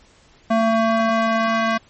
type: tone with band-pass filter sweep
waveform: square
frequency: 224.8 Hz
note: A3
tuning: 37 cents sharp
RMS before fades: -18 dBFS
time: 0.5-1.78 s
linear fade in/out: 10 ms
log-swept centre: 710 to 1400 Hz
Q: 1
effects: pink hiss -53 dBFS RMS until 1.89 s + MP3 32 kbps